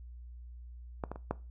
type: clicks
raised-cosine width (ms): 1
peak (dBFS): -20 / -24 / -30 / -17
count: 4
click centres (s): 1.038 / 1.116 / 1.159 / 1.31
effects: noise-tail reverb RT60 0.3 s tail -19 dB re dry + added 60 Hz sine -45 dBFS peak until 1.5 s